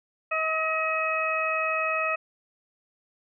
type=harmonic tone with a mistuned harmonic; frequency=637 Hz; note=D#5; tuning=41 cents sharp; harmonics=1 / 2 / 3 / 4; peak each=-30 / -28 / -34 / -28 dBFS; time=0.31-2.16 s; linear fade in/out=10 ms; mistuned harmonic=3; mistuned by=-16 cents; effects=none